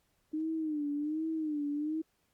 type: tone with vibrato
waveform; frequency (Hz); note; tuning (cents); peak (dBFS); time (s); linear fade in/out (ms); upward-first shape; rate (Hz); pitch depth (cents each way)
sine; 305; D#4; -34; -31; 0.33-2.02; 10; sine; 1.3; 94
effects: pink hiss -75 dBFS RMS until 2.33 s + Opus 48 kbps